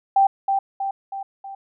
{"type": "tone with echo", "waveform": "sine", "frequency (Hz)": 784, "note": "G5", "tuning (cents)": 0, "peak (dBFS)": -12, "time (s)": [0.16, 0.27], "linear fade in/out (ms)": 5, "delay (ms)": 320, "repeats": 4, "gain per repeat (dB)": -5, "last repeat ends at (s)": 1.55, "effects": []}